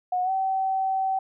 sine tone with pitch glide, 728 to 766.4 Hz, F#5 to G5, -28 to -39 cents, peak -22 dBFS, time 0.12-1.19 s, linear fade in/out 5 ms, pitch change +89 cents, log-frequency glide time 0.23-0.31 s, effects none

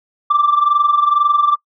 sine tone with amplitude modulation, 1174.7 Hz, D6, in tune, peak -6 dBFS, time 0.3-1.56 s, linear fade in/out 10 ms, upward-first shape sine, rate 22.1 Hz, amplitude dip 75%, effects noise-tail reverb RT60 0.1 s tail -25 dB re dry + tanh soft clip ceiling -6 dBFS

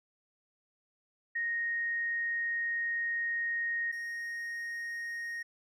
sine / triangle tone pair in turn, 1864.7 / 1864.7 Hz, A#6 / A#6, 0 / 0 cents, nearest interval unison, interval 0 cents, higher neither, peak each -30 / -34 dBFS, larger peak first, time 1.35-3.92 / 3.92-5.43 s, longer first, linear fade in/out 10 ms, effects none

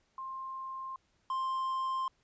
sine / triangle tone pair in turn, 1057 / 1051.2 Hz, C6 / C6, +17 / +8 cents, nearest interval unison, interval 9 cents, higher first, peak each -38 / -29 dBFS, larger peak second, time 0.18-0.96 / 1.3-2.08 s, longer neither, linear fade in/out 2 ms, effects pink hiss -73 dBFS RMS until 2.23 s + resampled to 16000 Hz

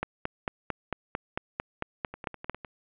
two click trains, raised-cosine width 0.5 ms, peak -24 / -14 dBFS, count 6 / 12, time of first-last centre 2.14-2.648 / 0.03-2.496 s, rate 9.85 / 4.46 Hz, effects resampled to 8000 Hz + 8-bit

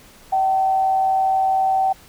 sine tone with frequency modulation, 765 Hz, G5, 42 cents flat, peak -15 dBFS, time 0.32-1.93 s, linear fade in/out 10 ms, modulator 124 Hz, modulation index 0.27, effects pink hiss -47 dBFS RMS until 2.08 s

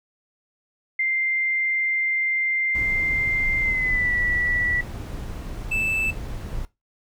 sine tone with pitch glide, 2093 to 1952.8 Hz, C7 to B6, 0 to -20 cents, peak -20 dBFS, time 0.99-4.81 s, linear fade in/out 5 ms, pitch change -120 cents, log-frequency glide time 3.61-4.13 s
brown noise, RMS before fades -31 dBFS, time 2.75-6.65 s, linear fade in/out 0 ms
triangle tone, 2637 Hz, E7, in tune, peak -20 dBFS, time 5.71-6.11 s, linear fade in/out 10 ms
effects noise-tail reverb RT60 0.2 s tail -18 dB re dry

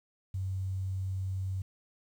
sine tone with quantisation, 94.8 Hz, F#2, 43 cents sharp, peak -31 dBFS, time 0.34-1.62 s, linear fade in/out 5 ms, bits 10, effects none

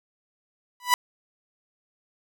sawtooth tone with exponential growth, 987.8 Hz, B5, in tune, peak -9 dBFS, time 0.8-0.94 s, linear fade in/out 1 ms, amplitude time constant 29 ms, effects none

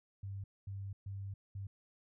sine tone bursts at uneven times, 98.4 Hz, G2, 7 cents sharp, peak -40 dBFS, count 4, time 0.23-0.44 / 0.67-0.93 / 1.06-1.34 / 1.55-1.67 s, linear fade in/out 5 ms, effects none

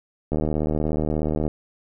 click train, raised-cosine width 2 ms, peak -11 dBFS, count 90, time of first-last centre 0.32-1.479 s, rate 76.8 Hz, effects none

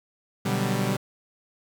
sawtooth chord, G major seventh, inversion first, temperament equal, 123.47 / 146.83 / 185 / 196 Hz, B2 / D3 / F#3 / G3, 0 / 0 / 0 / 0 cents, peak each -24 / -27 / -27 / -23 dBFS, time 0.45-0.97 s, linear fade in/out 10 ms, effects 8-bit

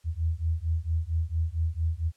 sine beating tone pair, 79.5 / 83.9 Hz, D#2 / E2, +38 / +31 cents, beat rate 4.4 Hz, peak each -28 dBFS, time 0.04-2.12 s, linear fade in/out 50 ms, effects white hiss -67 dBFS RMS until 2.16 s + low-pass 9000 Hz 12 dB/octave

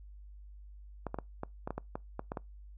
clicks, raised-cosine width 1 ms, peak -22 dBFS, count 11, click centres 1.067 / 1.144 / 1.187 / 1.434 / 1.675 / 1.706 / 1.78 / 1.955 / 2.194 / 2.319 / 2.372 s, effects noise-tail reverb RT60 0.2 s tail -25 dB re dry + added 50 Hz sine -48 dBFS peak until 2.77 s

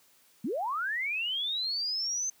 sine linear sweep, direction up, 185 to 6270 Hz, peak -29 dBFS, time 0.44-2.3 s, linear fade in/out 5 ms, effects white hiss -63 dBFS RMS until 2.4 s + high-pass 100 Hz 12 dB/octave

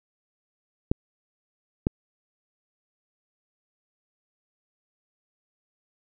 clicks, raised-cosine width 3 ms, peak -8 dBFS, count 2, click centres 0.915 / 1.869 s, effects none

